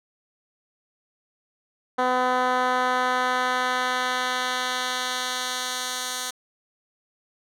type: tone with band-pass filter sweep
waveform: 10% pulse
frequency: 252.4 Hz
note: B3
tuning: 38 cents sharp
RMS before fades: -25 dBFS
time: 1.98-6.31 s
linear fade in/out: 10 ms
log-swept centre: 790 to 6700 Hz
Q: 0.75
effects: none